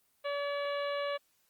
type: harmonic tone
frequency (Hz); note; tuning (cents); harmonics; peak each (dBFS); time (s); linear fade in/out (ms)
571; D5; -49; 1 / 2 / 3 / 4 / 5 / 6 / 7; -33 / -39 / -43 / -45 / -47 / -49 / -50; 0.24-1.18; 20
effects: white hiss -72 dBFS RMS until 1.49 s + Opus 24 kbps